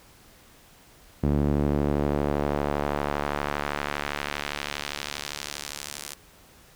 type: tone with band-pass filter sweep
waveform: sawtooth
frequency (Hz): 72.5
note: D2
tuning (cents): -22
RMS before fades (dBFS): -28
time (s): 1.23-6.14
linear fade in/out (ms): 5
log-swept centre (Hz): 220 to 9000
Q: 0.84
effects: pink hiss -54 dBFS RMS until 6.75 s